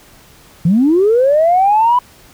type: linear sweep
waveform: sine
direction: up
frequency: 154.7 to 1001 Hz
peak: -7 dBFS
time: 0.65-1.99 s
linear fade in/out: 5 ms
effects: tanh soft clip ceiling -3 dBFS + pink hiss -44 dBFS RMS until 2.33 s